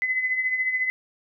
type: tone with tremolo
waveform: sine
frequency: 2026 Hz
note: B6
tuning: 44 cents sharp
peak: -19 dBFS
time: 0.02-0.9 s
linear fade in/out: 0 ms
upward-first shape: triangle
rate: 14 Hz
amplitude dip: 65%
effects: none